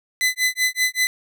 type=tone with tremolo; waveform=sawtooth; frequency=2014 Hz; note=B6; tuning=33 cents sharp; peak=-12 dBFS; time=0.21-1.07 s; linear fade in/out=0 ms; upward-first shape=sine; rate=5.2 Hz; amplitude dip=100%; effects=none